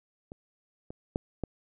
clicks, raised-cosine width 2 ms, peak -29 / -27 / -15 / -18 dBFS, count 4, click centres 0.319 / 0.905 / 1.159 / 1.437 s, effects none

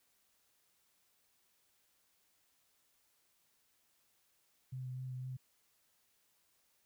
sine tone with vibrato, 128.4 Hz, C3, 32 cents flat, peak -40 dBFS, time 4.72-5.37 s, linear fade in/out 10 ms, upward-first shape triangle, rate 4 Hz, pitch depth 19 cents each way, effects white hiss -75 dBFS RMS until 6.85 s

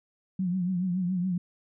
sine tone with vibrato, 181.7 Hz, F#3, 31 cents flat, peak -25 dBFS, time 0.39-1.38 s, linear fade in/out 5 ms, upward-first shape triangle, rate 7.1 Hz, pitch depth 94 cents each way, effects none

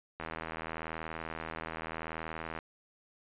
click train, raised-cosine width 0.5 ms, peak -23 dBFS, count 194, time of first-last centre 0.2-2.589 s, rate 80.8 Hz, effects resampled to 8000 Hz

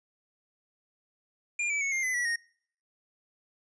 square tone with pitch steps, 2404 / 2303 / 2207 / 2115 / 2026 / 1941.4 / 1860.2 Hz, D7 / D7 / C#7 / C7 / B6 / B6 / A#6, +40 / -34 / -8 / +18 / +44 / -30 / -4 cents, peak -28 dBFS, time 1.59-2.36 s, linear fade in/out 5 ms, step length 110 ms, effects noise-tail reverb RT60 0.6 s tail -25 dB re dry + resampled to 22050 Hz

